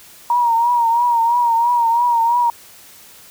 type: tone with vibrato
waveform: sine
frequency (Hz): 942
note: A#5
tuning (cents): +18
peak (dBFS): -12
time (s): 0.3-2.5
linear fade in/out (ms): 2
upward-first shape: triangle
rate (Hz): 3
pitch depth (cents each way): 67
effects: white hiss -43 dBFS RMS until 3.3 s